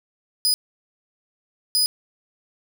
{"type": "tone bursts at uneven times", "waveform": "sawtooth", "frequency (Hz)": 4978, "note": "D#8", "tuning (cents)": 0, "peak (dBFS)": -14, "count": 2, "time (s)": [[0.45, 0.54], [1.75, 1.86]], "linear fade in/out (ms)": 0, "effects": []}